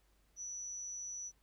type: tone with amplitude modulation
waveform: sine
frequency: 5920 Hz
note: F#8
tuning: in tune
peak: -39 dBFS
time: 0.36-1.32 s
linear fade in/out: 50 ms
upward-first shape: sine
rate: 194 Hz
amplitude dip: 50%
effects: added 50 Hz sine -70 dBFS peak until 1.42 s + pink hiss -75 dBFS RMS until 1.42 s